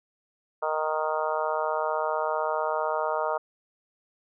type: harmonic tone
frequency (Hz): 155.56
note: D#3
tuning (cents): 0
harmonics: 3 / 4 / 5 / 6 / 7 / 8 / 9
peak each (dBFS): -33 / -29 / -34 / -31 / -36 / -33 / -38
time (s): 0.62-3.38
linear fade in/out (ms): 10
effects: none